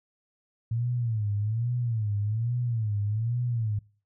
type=tone with vibrato; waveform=sine; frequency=112 Hz; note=A2; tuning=31 cents sharp; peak=-25 dBFS; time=0.71-3.79 s; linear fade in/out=5 ms; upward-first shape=sine; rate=1.2 Hz; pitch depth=160 cents each way; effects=noise-tail reverb RT60 0.4 s tail -23 dB re dry